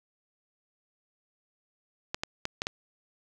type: clicks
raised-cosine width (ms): 0.2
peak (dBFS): -13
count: 5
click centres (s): 2.145 / 2.235 / 2.454 / 2.619 / 2.669
effects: none